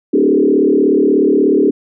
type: tone with frequency modulation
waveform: sine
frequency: 344.2 Hz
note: F4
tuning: 25 cents flat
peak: -8 dBFS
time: 0.13-1.71 s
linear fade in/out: 10 ms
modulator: 36.6 Hz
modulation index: 2.5
effects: none